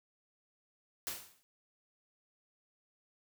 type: noise with exponential decay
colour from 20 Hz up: white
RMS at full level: -36 dBFS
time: 1.07-1.43 s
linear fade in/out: 0 ms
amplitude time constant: 77 ms
effects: none